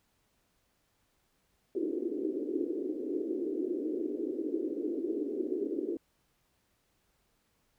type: band-pass noise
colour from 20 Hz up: white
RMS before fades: -34 dBFS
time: 1.75-5.97 s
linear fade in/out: 2 ms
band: 290 to 400 Hz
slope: 48 dB/octave
effects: pink hiss -74 dBFS RMS until 7.78 s